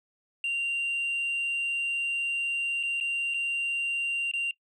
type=tone with dropouts; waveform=sine; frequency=2772 Hz; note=F7; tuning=14 cents flat; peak=-24 dBFS; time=0.44-4.51 s; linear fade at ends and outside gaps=2 ms; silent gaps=2.83-2.834 / 3.002-3.009 / 3.339-3.343 / 4.314-4.336 s; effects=noise-tail reverb RT60 0.1 s tail -23 dB re dry + tanh soft clip ceiling -25 dBFS

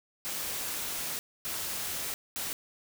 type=noise bursts at uneven times; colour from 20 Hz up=white; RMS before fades=-35 dBFS; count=3; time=0.25-1.19 / 1.45-2.14 / 2.36-2.53 s; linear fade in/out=0 ms; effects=none

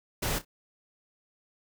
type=noise with echo; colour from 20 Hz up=pink; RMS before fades=-30 dBFS; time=0.22-0.39 s; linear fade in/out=10 ms; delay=30 ms; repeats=2; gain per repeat=-14 dB; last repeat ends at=0.45 s; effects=none

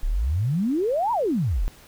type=exponential two-way sweep; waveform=sine; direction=up then down; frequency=30.98 to 996 to 30.98 Hz; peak=-20 dBFS; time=0.03-1.68 s; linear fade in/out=0 ms; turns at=1.12 s; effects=pink hiss -50 dBFS RMS until 1.87 s

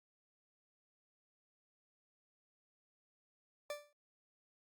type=tone with exponential decay; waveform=40% pulse; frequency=587.3 Hz; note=D5; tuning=in tune; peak=-36 dBFS; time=3.7-3.93 s; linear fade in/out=2 ms; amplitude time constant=49 ms; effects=noise-tail reverb RT60 0.1 s tail -22 dB re dry + Opus 48 kbps

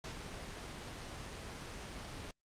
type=noise; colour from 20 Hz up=pink; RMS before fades=-45 dBFS; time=0.04-2.31 s; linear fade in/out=2 ms; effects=low-pass 7000 Hz 12 dB/octave + Opus 48 kbps

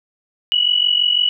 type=tone pair together; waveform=sine; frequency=2914 / 2960 Hz; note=F#7 / F#7; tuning=-27 / 0 cents; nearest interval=unison; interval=27 cents; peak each=-16 dBFS; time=0.52-1.29 s; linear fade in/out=0 ms; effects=none

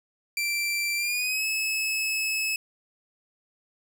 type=tone with pitch glide; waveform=sawtooth; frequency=2349 to 2591 Hz; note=D7 to E7; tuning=0 to -30 cents; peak=-22 dBFS; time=0.37-2.56 s; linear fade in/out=2 ms; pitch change=+170 cents; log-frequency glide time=0.96-1.45 s; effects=none

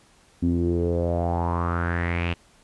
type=tone with low-pass filter sweep; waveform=sawtooth; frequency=85.8 Hz; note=F2; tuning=30 cents flat; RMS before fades=-24 dBFS; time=0.42-2.34 s; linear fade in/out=10 ms; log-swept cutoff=250 to 2800 Hz; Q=5.5; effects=pink hiss -57 dBFS RMS until 2.63 s + resampled to 24000 Hz

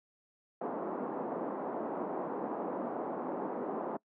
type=band-pass noise; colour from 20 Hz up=pink; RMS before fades=-37 dBFS; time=0.61-3.97 s; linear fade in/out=5 ms; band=230 to 990 Hz; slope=24 dB/octave; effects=noise-tail reverb RT60 0.1 s tail -23 dB re dry + high-pass 150 Hz 12 dB/octave

